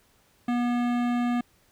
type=tone with hard clipping; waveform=sine; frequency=241.9 Hz; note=B3; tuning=36 cents flat; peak=-25 dBFS; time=0.48-1.41 s; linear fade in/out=5 ms; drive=17 dB; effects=pink hiss -63 dBFS RMS until 1.71 s